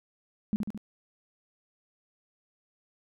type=tone with echo; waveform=sine; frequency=210 Hz; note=G#3; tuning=19 cents sharp; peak=-23 dBFS; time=0.53-0.56 s; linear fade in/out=0 ms; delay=72 ms; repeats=3; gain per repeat=-4 dB; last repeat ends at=0.776 s; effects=none